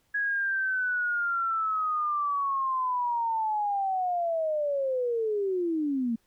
sine linear sweep, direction down, 1669 to 222.4 Hz, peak -25 dBFS, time 0.14-6.16 s, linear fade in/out 10 ms, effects pink hiss -70 dBFS RMS until 6.26 s

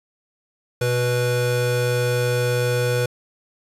square tone pair together, 122.9 / 490.2 Hz, B2 / B4, -8 / -13 cents, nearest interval 2 octaves, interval 2395 cents, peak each -22 / -22 dBFS, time 0.81-3.06 s, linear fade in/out 5 ms, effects resampled to 32000 Hz

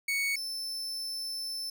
40% pulse tone pair in turn, 2225 / 5292 Hz, C#7 / E8, +6 / +6 cents, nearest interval octave + minor third, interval 1500 cents, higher second, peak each -27 / -33 dBFS, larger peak first, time 0.08-0.36 / 0.36-1.7 s, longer second, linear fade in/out 5 ms, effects none

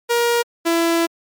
sawtooth tone pair in turn, 473.1 / 334.5 Hz, A#4 / E4, +26 / +25 cents, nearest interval tritone, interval 601 cents, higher first, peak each -11 dBFS, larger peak neither, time 0.09-0.43 / 0.65-1.07 s, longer second, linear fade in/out 20 ms, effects MP3 96 kbps

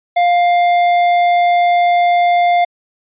triangle tone with tanh clipping, 702 Hz, F5, 9 cents sharp, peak -11 dBFS, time 0.16-2.65 s, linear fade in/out 10 ms, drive 15 dB, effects resampled to 8000 Hz

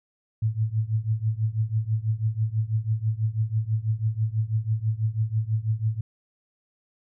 sine tone with tremolo, 110 Hz, A2, in tune, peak -18 dBFS, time 0.42-6.01 s, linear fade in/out 5 ms, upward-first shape triangle, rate 6.1 Hz, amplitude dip 95%, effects none

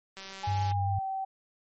click train, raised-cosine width 0.2 ms, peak -26 dBFS, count 107, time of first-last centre 0.17-0.719 s, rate 193 Hz
sine tone with pitch glide, 830.6 to 770.5 Hz, G#5 to G5, 0 to -30 cents, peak -30 dBFS, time 0.43-1.25 s, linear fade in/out 10 ms, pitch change -130 cents, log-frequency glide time 0.64-1.03 s
sine tone, 98 Hz, G2, in tune, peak -27 dBFS, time 0.47-0.99 s, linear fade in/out 5 ms
effects MP3 32 kbps

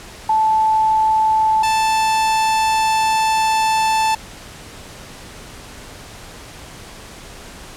sine / 45% pulse tone pair in turn, 874 / 879.6 Hz, A5 / A5, -12 / -1 cents, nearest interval unison, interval 11 cents, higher second, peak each -12 / -14 dBFS, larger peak first, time 0.29-1.63 / 1.63-4.15 s, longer second, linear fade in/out 5 ms, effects pink hiss -37 dBFS RMS until 7.76 s + low-pass 10000 Hz 12 dB/octave

